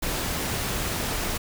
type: noise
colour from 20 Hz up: pink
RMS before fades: -28 dBFS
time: 0.02-1.38 s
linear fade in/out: 10 ms
effects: none